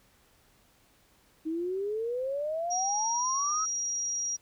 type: exponential sweep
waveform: sine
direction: up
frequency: 311.6 to 1318.5 Hz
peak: -29 dBFS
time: 1.45-3.66 s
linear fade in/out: 20 ms
type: tone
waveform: sine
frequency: 5710 Hz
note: F8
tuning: 37 cents sharp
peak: -29 dBFS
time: 2.7-4.37 s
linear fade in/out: 20 ms
effects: pink hiss -64 dBFS RMS until 4.41 s